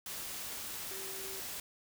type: tone in noise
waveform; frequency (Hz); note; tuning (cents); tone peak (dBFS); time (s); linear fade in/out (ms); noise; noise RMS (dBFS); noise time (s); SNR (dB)
sine; 385.5; G4; -29; -48; 0.91-1.4; 2; white; -42; 0.06-1.6; -9
effects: none